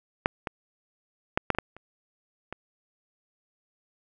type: clicks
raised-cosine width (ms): 0.5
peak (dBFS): -6 / -15 / -7 / -6 / -22 / -8 / -30 / -20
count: 8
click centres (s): 0.259 / 0.472 / 1.375 / 1.503 / 1.549 / 1.586 / 1.766 / 2.526
effects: none